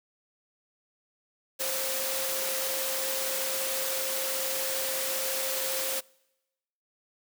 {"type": "tone in noise", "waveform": "sine", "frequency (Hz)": 530, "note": "C5", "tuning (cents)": 22, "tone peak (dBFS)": -35, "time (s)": [1.59, 6.01], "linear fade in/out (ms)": 20, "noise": "white", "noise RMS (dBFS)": -31, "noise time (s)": [1.59, 6.01], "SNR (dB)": -7, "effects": ["noise-tail reverb RT60 1.0 s tail -26 dB re dry", "high-pass 300 Hz 12 dB/octave"]}